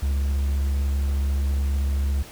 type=tone with vibrato; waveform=triangle; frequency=69.3 Hz; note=C#2; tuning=in tune; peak=-18 dBFS; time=0.02-2.23 s; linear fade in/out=10 ms; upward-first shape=triangle; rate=15 Hz; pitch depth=16 cents each way; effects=pink hiss -43 dBFS RMS until 2.31 s